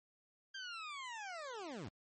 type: linear sweep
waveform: 20% pulse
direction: down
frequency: 1600 to 78 Hz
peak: -39 dBFS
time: 0.54-1.89 s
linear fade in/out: 10 ms
effects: low-pass 9000 Hz 12 dB/octave + MP3 32 kbps